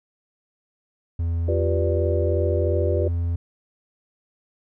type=tone with pitch glide; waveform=triangle; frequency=84 to 85.22 Hz; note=E2 to F2; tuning=+33 to -42 cents; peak=-19 dBFS; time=1.19-3.36 s; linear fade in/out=5 ms; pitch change=+25 cents; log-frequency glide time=1.46-2.66 s
type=chord; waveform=sine; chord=G dominant seventh; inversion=third; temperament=equal; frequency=349.2 / 392 / 493.9 / 587.3 Hz; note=F4 / G4 / B4 / D5; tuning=0 / 0 / 0 / 0 cents; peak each=-27 dBFS; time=1.48-3.08 s; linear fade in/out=5 ms
effects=none